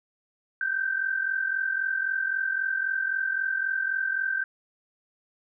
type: tone pair together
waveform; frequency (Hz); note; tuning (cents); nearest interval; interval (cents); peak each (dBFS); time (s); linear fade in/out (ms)
sine; 1524.2 / 1568; G6 / G6; -49 / 0; unison; 49; -30 / -26; 0.61-4.44; 2
effects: none